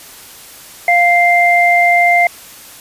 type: tone pair together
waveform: sine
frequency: 698.5 / 2093 Hz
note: F5 / C7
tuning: 0 / 0 cents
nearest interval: octave + perfect fifth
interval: 1900 cents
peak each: -10 dBFS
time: 0.88-2.27 s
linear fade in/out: 2 ms
effects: white hiss -36 dBFS RMS until 2.8 s + resampled to 32000 Hz